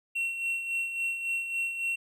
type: tone with tremolo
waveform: triangle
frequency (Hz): 2724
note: F7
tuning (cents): -44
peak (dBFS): -25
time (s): 0.15-1.96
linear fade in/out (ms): 10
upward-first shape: sine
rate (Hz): 3.6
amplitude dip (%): 55
effects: none